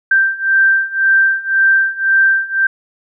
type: beating tone pair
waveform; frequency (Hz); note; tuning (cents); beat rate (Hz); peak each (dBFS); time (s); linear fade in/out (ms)
sine; 1568 / 1569.9; G6 / G6; 0 / +2; 1.9; -14 / -12; 0.11-2.67; 5
effects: none